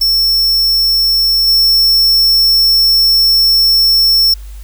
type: tone with level steps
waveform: square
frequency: 5400 Hz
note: E8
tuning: 41 cents sharp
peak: -9 / -7 dBFS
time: 0.01-4.34 s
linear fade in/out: 5 ms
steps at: 1.47 s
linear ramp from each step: 10 ms
effects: added 50 Hz sine -26 dBFS peak until 4.63 s + white hiss -44 dBFS RMS until 4.63 s